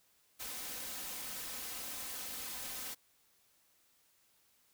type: noise with comb filter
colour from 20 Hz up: white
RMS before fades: -43 dBFS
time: 0.39-2.95 s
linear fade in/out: 20 ms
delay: 3.9 ms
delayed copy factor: +0.55
effects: white hiss -71 dBFS RMS until 4.73 s